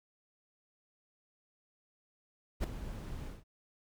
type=noise with ADSR envelope; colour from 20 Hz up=brown; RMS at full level=-28 dBFS; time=2.6-3.44 s; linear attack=41 ms; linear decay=3 ms; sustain=-14 dB; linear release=170 ms; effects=none